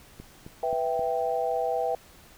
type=click train; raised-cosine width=3 ms; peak=-28 dBFS; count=4; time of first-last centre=0.2-0.994 s; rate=3.78 Hz
type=chord; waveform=sine; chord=E minor; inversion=second; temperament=equal; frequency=493.9 / 659.3 / 784 Hz; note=B4 / E5 / G5; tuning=0 / 0 / 0 cents; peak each=-29 dBFS; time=0.63-1.95 s; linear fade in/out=2 ms
effects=pink hiss -53 dBFS RMS until 2.37 s